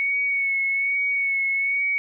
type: tone with vibrato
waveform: sine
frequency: 2217 Hz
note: C#7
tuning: in tune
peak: -20 dBFS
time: 0-1.98 s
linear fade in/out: 0 ms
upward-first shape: sine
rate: 1.2 Hz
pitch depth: 26 cents each way
effects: none